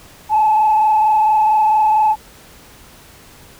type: tone with frequency modulation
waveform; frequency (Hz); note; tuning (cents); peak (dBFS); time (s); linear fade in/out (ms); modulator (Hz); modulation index
sine; 861; A5; -38; -9; 0.29-2.16; 50; 24.4; 0.77
effects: tanh soft clip ceiling -6 dBFS + pink hiss -43 dBFS RMS until 3.59 s